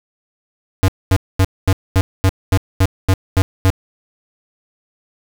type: tone bursts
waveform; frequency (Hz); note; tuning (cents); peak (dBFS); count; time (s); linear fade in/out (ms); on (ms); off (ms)
square; 95; F#2; +46; -10; 11; 0.83-3.702; 0; 52; 230
effects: none